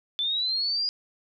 sine linear sweep, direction up, 3483 to 4900 Hz, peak -24 dBFS, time 0.19-0.89 s, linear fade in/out 0 ms, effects none

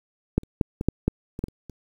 clicks, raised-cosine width 3 ms, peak -6 / -30 / -7 / -14 / -6 / -7 / -20 / -12 / -28 / -26 dBFS, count 10, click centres 0.38 / 0.434 / 0.612 / 0.811 / 0.886 / 1.08 / 1.391 / 1.44 / 1.484 / 1.697 s, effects 8-bit

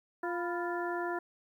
harmonic tone with a mistuned harmonic, 349.2 Hz, F4, in tune, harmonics 1 / 2 / 3 / 4 / 5, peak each -35 / -38 / -40 / -41 / -42 dBFS, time 0.23-1.19 s, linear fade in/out 5 ms, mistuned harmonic 3, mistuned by -88 cents, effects 11-bit

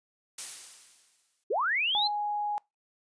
blue noise with exponential decay, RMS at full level -33 dBFS, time 0.38-1.44 s, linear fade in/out 5 ms, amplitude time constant 230 ms
sine linear sweep, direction up, 338 to 4221 Hz, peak -25 dBFS, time 1.5-2.08 s, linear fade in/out 10 ms
sine tone, 830.6 Hz, G#5, in tune, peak -28 dBFS, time 1.95-2.58 s, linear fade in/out 0 ms
effects noise-tail reverb RT60 0.2 s tail -24 dB re dry + resampled to 22050 Hz

